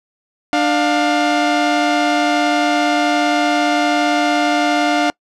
sawtooth tone pair together, 297.1 / 707 Hz, D4 / F5, +20 / +21 cents, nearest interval octave + minor third, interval 1501 cents, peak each -12 dBFS, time 0.53-5.1 s, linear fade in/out 0 ms, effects noise-tail reverb RT60 0.1 s tail -26 dB re dry + low-pass 5000 Hz 12 dB/octave

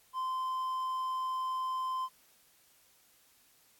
triangle tone, 1035 Hz, C6, 19 cents flat, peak -30 dBFS, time 0.13-2.09 s, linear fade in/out 50 ms, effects white hiss -65 dBFS RMS until 3.79 s + AAC 64 kbps

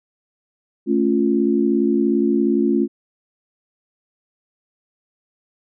sine chord, A augmented, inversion none, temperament equal, 220 / 277.2 / 349.2 Hz, A3 / C#4 / E#4, 0 / 0 / 0 cents, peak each -19 dBFS, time 0.86-2.88 s, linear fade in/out 50 ms, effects none

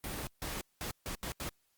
pink noise bursts at uneven times, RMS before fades -39 dBFS, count 6, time 0.04-0.27 / 0.42-0.61 / 0.81-0.91 / 1.06-1.15 / 1.23-1.32 / 1.4-1.49 s, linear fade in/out 0 ms, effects white hiss -75 dBFS RMS until 1.77 s + Opus 32 kbps

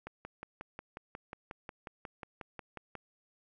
click train, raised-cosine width 0.5 ms, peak -27 dBFS, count 17, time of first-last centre 0.07-2.953 s, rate 5.55 Hz, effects none

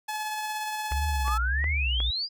sawtooth tone with tremolo, 856 Hz, A5, 48 cents flat, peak -25 dBFS, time 0.08-1.38 s, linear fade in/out 10 ms, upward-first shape sine, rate 17 Hz, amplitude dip 25%
sine tone with vibrato, 66.8 Hz, C2, 36 cents sharp, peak -25 dBFS, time 0.91-2.11 s, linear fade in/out 10 ms, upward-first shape triangle, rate 1.6 Hz, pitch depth 230 cents each way
click train, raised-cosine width 0.5 ms, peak -22 dBFS, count 4, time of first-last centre 0.92-2.003 s, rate 2.77 Hz
sine exponential sweep, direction up, 1090 to 4978 Hz, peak -27 dBFS, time 1.24-2.29 s, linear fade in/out 50 ms
effects none

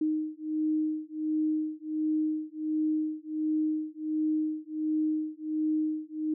sine beating tone pair, 309.2 / 310.6 Hz, D#4 / D#4, -11 / -3 cents, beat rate 1.4 Hz, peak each -30 dBFS, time 0.01-6.34 s, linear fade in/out 5 ms, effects none

